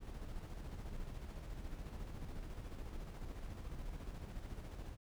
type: noise with tremolo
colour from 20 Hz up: brown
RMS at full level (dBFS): -45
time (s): 0-4.97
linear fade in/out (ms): 50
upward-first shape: square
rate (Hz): 14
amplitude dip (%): 35
effects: none